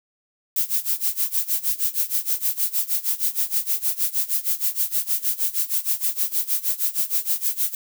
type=noise with tremolo; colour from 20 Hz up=violet; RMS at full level=-20 dBFS; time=0.56-7.75 s; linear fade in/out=2 ms; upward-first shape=sine; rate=6.4 Hz; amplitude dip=90%; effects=none